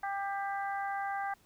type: harmonic tone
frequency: 396.6 Hz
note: G4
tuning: 20 cents sharp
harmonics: 2 / 3 / 4 / 5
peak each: -34 / -42 / -40 / -46 dBFS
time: 0.03-1.34 s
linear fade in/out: 5 ms
effects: pink hiss -66 dBFS RMS until 1.45 s